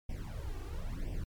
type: noise with flanger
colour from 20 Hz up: brown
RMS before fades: -38 dBFS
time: 0.09-1.24 s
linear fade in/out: 5 ms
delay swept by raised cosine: 0.36 to 2.66 ms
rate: 0.99 Hz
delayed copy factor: +1
effects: MP3 96 kbps